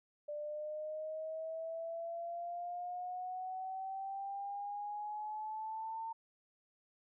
sine exponential sweep, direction up, 590 to 906 Hz, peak -39 dBFS, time 0.28-6.13 s, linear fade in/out 10 ms, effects none

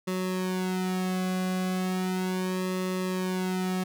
sawtooth tone with flanger, 185 Hz, F#3, in tune, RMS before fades -29 dBFS, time 0.07-3.84 s, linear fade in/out 10 ms, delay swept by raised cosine 1.3 to 2.23 ms, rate 0.36 Hz, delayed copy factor -0.9, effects none

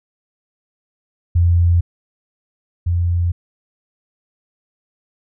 sine tone pair in turn, 86.2 / 86.75 Hz, F2 / F2, -22 / -11 cents, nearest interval unison, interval 11 cents, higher second, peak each -10 / -14 dBFS, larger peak first, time 1.35-1.81 / 2.86-3.32 s, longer neither, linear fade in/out 10 ms, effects none

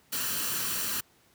white noise with comb filter, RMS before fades -31 dBFS, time 0.12-1.01 s, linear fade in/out 10 ms, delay 0.69 ms, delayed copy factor +0.55, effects pink hiss -63 dBFS RMS until 1.34 s + high-pass 80 Hz 12 dB/octave

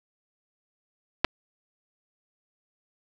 clicks, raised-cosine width 0.3 ms, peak -5 dBFS, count 2, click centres 1.245 / 1.248 s, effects none

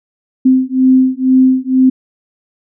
sine beating tone pair, 258.4 / 260.5 Hz, C4 / C4, -21 / -7 cents, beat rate 2.1 Hz, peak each -10 dBFS, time 0.45-1.9 s, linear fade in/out 10 ms, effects none

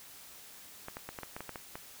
clicks, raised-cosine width 0.5 ms, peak -25 dBFS, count 10, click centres 0.884 / 0.969 / 1.09 / 1.188 / 1.233 / 1.365 / 1.406 / 1.493 / 1.558 / 1.755 s, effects white hiss -52 dBFS RMS until 2 s

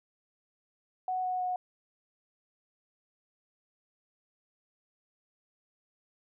sine tone with pitch steps, 741 / 735.5 / 730 Hz, F#5 / F#5 / F#5, +2 / -11 / -24 cents, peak -29 dBFS, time 1.08-1.56 s, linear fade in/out 2 ms, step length 160 ms, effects none

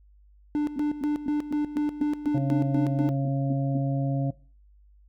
triangle tone with tremolo, 296.6 Hz, D4, 17 cents sharp, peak -20 dBFS, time 0.55-3.09 s, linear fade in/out 0 ms, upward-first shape square, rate 4.1 Hz, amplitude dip 75%
sine tone bursts, 268.9 Hz, C4, 47 cents sharp, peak -27 dBFS, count 13, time 0.76-3.777 s, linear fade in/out 5 ms, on 29 ms, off 220 ms
harmonic tone, 137.1 Hz, C#3, 19 cents flat, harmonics 1 / 2 / 4 / 5, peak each -24 / -30 / -36 / -38 dBFS, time 2.34-4.31 s, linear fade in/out 10 ms
effects noise-tail reverb RT60 0.4 s tail -20 dB re dry + added 50 Hz sine -53 dBFS peak until 5.08 s

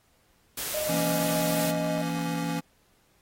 white noise, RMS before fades -33 dBFS, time 0.57-1.71 s, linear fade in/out 5 ms
sine tone with pitch glide, 614 to 620.1 Hz, D#5 to D#5, -23 to -6 cents, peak -29 dBFS, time 0.74-2.02 s, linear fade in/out 5 ms, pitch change +17 cents, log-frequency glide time 0.87-1.58 s
square chord, A# diminished, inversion second, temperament just, 167.82 / 233.1 / 279.7 Hz, E3 / A#3 / C#4, +31 / 0 / +16 cents, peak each -31 / -37 / -33 dBFS, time 0.88-2.61 s, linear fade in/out 20 ms
effects pink hiss -66 dBFS RMS until 3.21 s + AAC 48 kbps

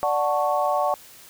sine chord, D major seventh, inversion none, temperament equal, 587.3 / 740 / 880 / 1108.7 Hz, D5 / F#5 / A5 / C#6, 0 / 0 / 0 / 0 cents, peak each -24 / -24 / -27 / -26 dBFS, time 0.03-0.94 s, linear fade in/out 0 ms, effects white hiss -47 dBFS RMS until 1.29 s

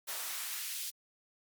white noise with high-pass filter sweep, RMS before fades -39 dBFS, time 0.07-0.91 s, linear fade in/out 20 ms, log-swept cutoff 530 to 3600 Hz, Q 0.98, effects Opus 48 kbps

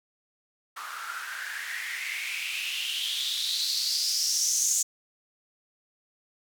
blue noise with band-pass filter sweep, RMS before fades -30 dBFS, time 0.76-4.83 s, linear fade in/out 10 ms, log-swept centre 1200 to 6900 Hz, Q 6.3, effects none

